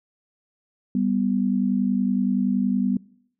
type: tone pair together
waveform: sine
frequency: 196.43 / 247.1 Hz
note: G3 / B3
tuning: +4 / +1 cents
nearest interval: major third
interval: 397 cents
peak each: -22 dBFS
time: 0.95-2.97 s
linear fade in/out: 2 ms
effects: noise-tail reverb RT60 0.7 s tail -23 dB re dry